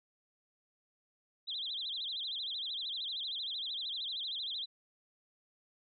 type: tone with vibrato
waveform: sine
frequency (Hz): 3581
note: A7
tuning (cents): +30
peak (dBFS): -36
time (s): 1.47-4.66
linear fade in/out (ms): 20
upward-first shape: sine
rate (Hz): 13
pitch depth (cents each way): 220
effects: none

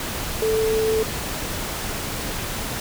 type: tone in noise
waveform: sine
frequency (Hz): 440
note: A4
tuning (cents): 0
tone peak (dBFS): -18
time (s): 0.42-1.03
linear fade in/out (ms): 2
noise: pink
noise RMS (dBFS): -28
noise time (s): 0-2.8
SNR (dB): +7
effects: none

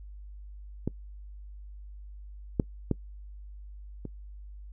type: clicks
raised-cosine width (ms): 3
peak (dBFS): -15 / -10 / -12 / -23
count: 4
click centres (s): 0.876 / 2.598 / 2.913 / 4.053
effects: noise-tail reverb RT60 0.1 s tail -23 dB re dry + added 50 Hz sine -42 dBFS peak until 4.72 s

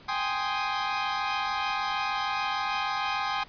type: chord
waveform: sawtooth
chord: Ab major seventh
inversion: third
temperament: equal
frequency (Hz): 784 / 830.6 / 1046.5 / 1244.5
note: G5 / Ab5 / C6 / Eb6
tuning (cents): 0 / 0 / 0 / 0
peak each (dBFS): -29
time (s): 0.08-3.44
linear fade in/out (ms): 10
effects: pink hiss -52 dBFS RMS until 3.48 s + resampled to 11025 Hz

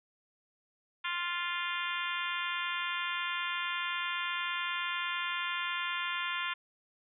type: harmonic tone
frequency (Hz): 349.2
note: F4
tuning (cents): 0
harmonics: 3 / 4 / 5 / 6 / 7 / 8 / 9 / 10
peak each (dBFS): -38 / -39 / -40 / -41 / -41 / -42 / -43 / -43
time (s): 1.04-6.54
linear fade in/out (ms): 10
effects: none

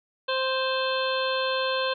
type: harmonic tone with a mistuned harmonic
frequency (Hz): 523.3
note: C5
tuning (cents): 0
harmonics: 1 / 2 / 3 / 5 / 6 / 7 / 8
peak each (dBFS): -27 / -30 / -32 / -34 / -35 / -35 / -36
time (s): 0.28-1.94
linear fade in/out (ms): 10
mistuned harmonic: 7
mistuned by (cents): -62
effects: none

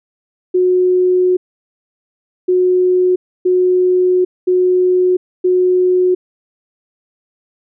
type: tone bursts at uneven times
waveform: sine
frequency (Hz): 364.9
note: F#4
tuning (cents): -24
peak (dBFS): -9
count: 5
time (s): 0.54-1.37 / 2.48-3.16 / 3.45-4.25 / 4.47-5.17 / 5.44-6.15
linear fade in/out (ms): 10
effects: none

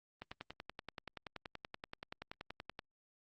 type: click train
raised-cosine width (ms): 0.3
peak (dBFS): -28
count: 28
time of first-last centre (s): 0.22-2.791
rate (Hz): 10.5
effects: Opus 24 kbps

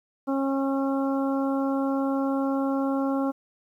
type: harmonic tone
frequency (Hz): 272.2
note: C#4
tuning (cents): -31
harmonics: 1 / 2 / 3 / 4 / 5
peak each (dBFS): -24 / -30 / -34 / -36 / -38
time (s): 0.27-3.32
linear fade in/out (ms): 20
effects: 10-bit

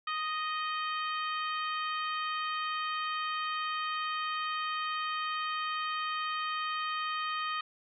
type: harmonic tone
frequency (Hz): 622.3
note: D#5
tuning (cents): 0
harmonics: 2 / 3 / 4 / 5 / 6 / 7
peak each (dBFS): -33 / -40 / -42 / -41 / -49 / -48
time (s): 0.07-7.61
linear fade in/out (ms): 5
effects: none

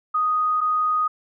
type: tone pair in turn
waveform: sine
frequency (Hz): 1244.5 / 1244.5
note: D#6 / D#6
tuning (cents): 0 / 0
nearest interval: unison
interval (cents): 0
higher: neither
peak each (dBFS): -18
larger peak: neither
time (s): 0.14-0.61 / 0.61-1.08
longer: neither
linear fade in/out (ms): 10
effects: none

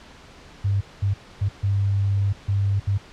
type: tone bursts at uneven times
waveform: sine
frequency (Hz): 99.4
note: G2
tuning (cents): +25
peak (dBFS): -18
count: 6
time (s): 0.64-0.81 / 1.02-1.14 / 1.41-1.49 / 1.63-2.33 / 2.48-2.8 / 2.87-2.98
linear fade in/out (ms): 10
effects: pink hiss -46 dBFS RMS until 3.12 s + low-pass 5000 Hz 12 dB/octave

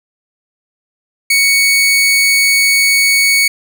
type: tone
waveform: sawtooth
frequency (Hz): 2227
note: C#7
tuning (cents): +7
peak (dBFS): -5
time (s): 1.3-3.48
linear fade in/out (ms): 5
effects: none

